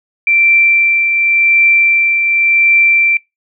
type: tone with tremolo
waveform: sine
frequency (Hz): 2349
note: D7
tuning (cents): 0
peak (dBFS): -6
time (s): 0.27-3.17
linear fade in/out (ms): 2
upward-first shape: triangle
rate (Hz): 0.9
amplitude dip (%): 45
effects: noise-tail reverb RT60 0.2 s tail -24 dB re dry

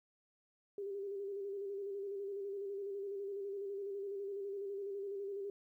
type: tone with vibrato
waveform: sine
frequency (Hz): 397.9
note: G4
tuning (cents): +26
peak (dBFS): -39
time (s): 0.78-5.5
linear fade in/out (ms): 2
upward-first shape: square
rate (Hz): 12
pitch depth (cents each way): 34
effects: 13-bit

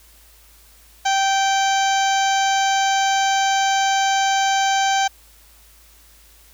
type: harmonic tone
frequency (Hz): 780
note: G5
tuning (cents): -9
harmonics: 1 / 2 / 3 / 4 / 5 / 6 / 7 / 8 / 9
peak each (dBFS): -17 / -24 / -29 / -27 / -32 / -34 / -36 / -29 / -34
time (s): 1.05-5.08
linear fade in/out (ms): 10
effects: added 54 Hz sine -51 dBFS peak until 6.53 s + white hiss -51 dBFS RMS until 6.53 s

